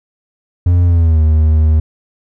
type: tone with pitch glide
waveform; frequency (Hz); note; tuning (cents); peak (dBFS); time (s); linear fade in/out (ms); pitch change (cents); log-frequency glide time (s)
triangle; 88 to 77.95; F2 to D#2; +14 to +4; -5; 0.66-1.8; 5; -210; 0.84-1.21
effects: none